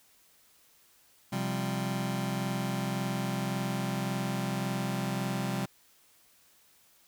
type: chord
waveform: sawtooth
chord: C suspended fourth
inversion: none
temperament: just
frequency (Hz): 130.81 / 174.42 / 196.22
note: C3 / F3 / G3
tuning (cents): 0 / -2 / +2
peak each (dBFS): -30 / -32 / -29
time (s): 1.32-5.66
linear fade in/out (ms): 10
effects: white hiss -63 dBFS RMS until 7.07 s